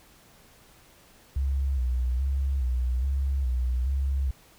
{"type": "tone with vibrato", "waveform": "sine", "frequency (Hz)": 65, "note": "C2", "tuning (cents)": -11, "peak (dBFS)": -23, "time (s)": [1.36, 4.31], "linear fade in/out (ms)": 5, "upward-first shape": "square", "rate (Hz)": 1.2, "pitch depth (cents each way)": 77, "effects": ["pink hiss -56 dBFS RMS until 4.58 s"]}